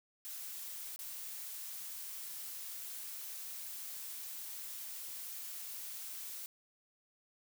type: noise with dropouts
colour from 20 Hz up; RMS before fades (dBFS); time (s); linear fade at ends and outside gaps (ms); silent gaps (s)
blue; -45; 0.25-6.46; 0; 0.961-0.991
effects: none